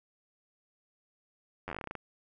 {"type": "slowing click train", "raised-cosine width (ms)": 0.5, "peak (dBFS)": -23, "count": 13, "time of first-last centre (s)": [1.68, 1.953], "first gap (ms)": 10, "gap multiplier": 1.14, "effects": []}